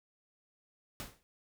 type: noise with exponential decay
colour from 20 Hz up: pink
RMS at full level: -39 dBFS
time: 1-1.23 s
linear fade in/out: 0 ms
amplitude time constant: 50 ms
effects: none